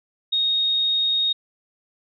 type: tone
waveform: sine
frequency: 3729 Hz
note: A#7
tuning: in tune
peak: -18 dBFS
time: 0.32-1.33 s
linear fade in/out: 10 ms
effects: none